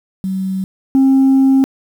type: tone pair in turn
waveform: sine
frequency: 190 / 267.8 Hz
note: F#3 / C4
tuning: +46 / +40 cents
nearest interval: tritone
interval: 594 cents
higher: second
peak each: -16 / -5 dBFS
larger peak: second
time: 0.24-0.64 / 0.95-1.64 s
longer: second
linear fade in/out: 0 ms
effects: tanh soft clip ceiling -6 dBFS + 7-bit